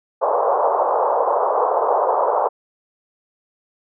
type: band-pass noise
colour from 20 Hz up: pink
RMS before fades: -18 dBFS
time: 0.21-2.49 s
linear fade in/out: 20 ms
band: 460 to 1100 Hz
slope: 48 dB/octave
effects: none